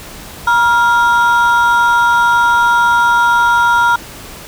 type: ring-modulated tone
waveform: triangle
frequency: 1174.7 Hz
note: D6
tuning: in tune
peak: -3 dBFS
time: 0.47-3.96 s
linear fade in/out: 5 ms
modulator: 221 Hz
effects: pink hiss -32 dBFS RMS until 4.47 s